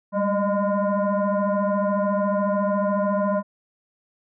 sine tone with frequency modulation, 210 Hz, G#3, 19 cents sharp, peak -19 dBFS, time 0.12-3.43 s, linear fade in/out 50 ms, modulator 406 Hz, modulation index 2, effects none

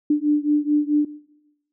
sine beating tone pair, 294.7 / 299.3 Hz, D4 / D4, +6 / +33 cents, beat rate 4.6 Hz, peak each -19 dBFS, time 0.1-1.05 s, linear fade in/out 5 ms, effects noise-tail reverb RT60 1.0 s tail -20 dB re dry

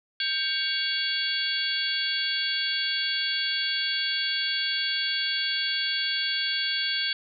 harmonic tone with a mistuned harmonic, 560 Hz, C#5, 18 cents sharp, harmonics 3 / 4 / 5 / 6 / 7 / 8, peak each -31 / -35 / -35 / -29 / -39 / -30 dBFS, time 0.2-7.13 s, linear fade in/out 2 ms, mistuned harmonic 3, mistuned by -110 cents, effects none

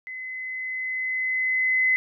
sine tone with level ramp, 2034 Hz, C7, 50 cents flat, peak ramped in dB -33 to -17 dBFS, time 0.07-1.96 s, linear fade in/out 0 ms, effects none

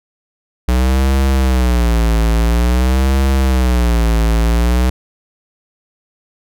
square tone with vibrato, 61.2 Hz, B1, 15 cents flat, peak -11 dBFS, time 0.68-4.9 s, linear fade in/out 5 ms, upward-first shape sine, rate 0.49 Hz, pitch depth 160 cents each way, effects none

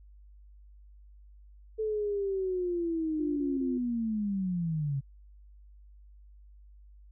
sine linear sweep, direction down, 440 to 133.4 Hz, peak -28 dBFS, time 1.78-5.01 s, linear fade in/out 20 ms
sine tone bursts, 349.2 Hz, F4, in tune, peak -34 dBFS, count 3, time 3.19-3.782 s, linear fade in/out 10 ms, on 180 ms, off 26 ms
effects added 50 Hz sine -51 dBFS peak until 7.11 s

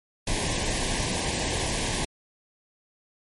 pink band-stop noise, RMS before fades -27 dBFS, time 0.27-2.05 s, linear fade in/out 5 ms, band 1100 to 1600 Hz, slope 96 dB/octave, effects MP3 48 kbps

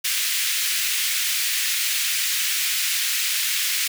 pink high-pass noise, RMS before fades -23 dBFS, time 0.04-3.88 s, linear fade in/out 10 ms, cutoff 2000 Hz, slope 24 dB/octave, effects none

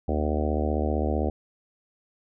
harmonic tone, 75.5 Hz, D2, 48 cents sharp, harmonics 1 / 3 / 4 / 5 / 6 / 7 / 8 / 9 / 10, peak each -26 / -31 / -32 / -33 / -34 / -34 / -35 / -36 / -36 dBFS, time 0.08-1.3 s, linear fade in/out 5 ms, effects none

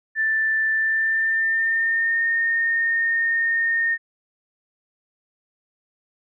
sine tone with pitch glide, 1767 to 1834.6 Hz, A6 to A#6, +7 to -28 cents, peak -18 dBFS, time 0.15-3.98 s, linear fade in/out 50 ms, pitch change +65 cents, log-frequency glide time 0.72-2.24 s, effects none

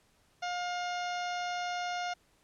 harmonic tone with a mistuned harmonic, 711 Hz, F5, 31 cents sharp, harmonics 1 / 2 / 3 / 4 / 5 / 6 / 7 / 8 / 9, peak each -34 / -40 / -44 / -46 / -48 / -50 / -51 / -52 / -53 dBFS, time 0.42-2.14 s, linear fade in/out 10 ms, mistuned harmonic 7, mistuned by +60 cents, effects pink hiss -68 dBFS RMS until 2.43 s + low-pass 11000 Hz 12 dB/octave

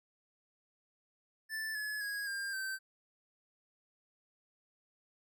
square tone with pitch steps, 1760 / 1705 / 1651.7 / 1600 / 1550 Hz, A6 / G#6 / G#6 / G6 / G6, 0 / +45 / -10 / +35 / -20 cents, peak -37 dBFS, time 1.49-2.79 s, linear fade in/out 50 ms, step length 260 ms, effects none

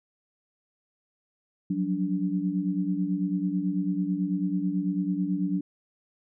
sine tone cluster, 179.8 / 188.9 / 290.1 Hz, F#3 / F#3 / D4, -49 / +36 / -21 cents, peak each -29 dBFS, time 1.7-5.61 s, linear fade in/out 5 ms, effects none

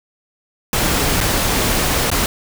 pink noise with dropouts, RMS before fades -17 dBFS, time 0.73-2.26 s, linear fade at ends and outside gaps 1 ms, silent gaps 1.205-1.211 / 2.102-2.115 s, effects none

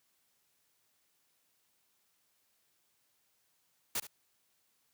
white noise with echo, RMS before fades -34 dBFS, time 3.95-4 s, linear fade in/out 5 ms, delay 71 ms, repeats 1, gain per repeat -14 dB, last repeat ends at 4.071 s, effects white hiss -75 dBFS RMS until 4.93 s + high-pass 60 Hz 12 dB/octave

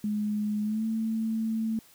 sine tone with pitch glide, 210 to 222.5 Hz, G#3 to A3, +19 to +20 cents, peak -26 dBFS, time 0.04-1.79 s, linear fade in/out 2 ms, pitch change +101 cents, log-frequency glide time 0.63-0.85 s, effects white hiss -57 dBFS RMS until 1.94 s

